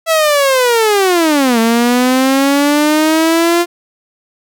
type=linear two-way sweep; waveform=sawtooth; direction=down then up; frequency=662 to 224.5 to 348.8 Hz; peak=-5 dBFS; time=0.06-3.66 s; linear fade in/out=50 ms; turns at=1.59 s; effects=none